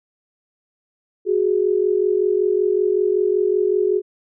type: tone pair together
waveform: sine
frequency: 370 / 415.3 Hz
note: F#4 / G#4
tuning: 0 / 0 cents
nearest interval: major second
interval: 200 cents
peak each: -18 dBFS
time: 1.25-4.02 s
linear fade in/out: 50 ms
effects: none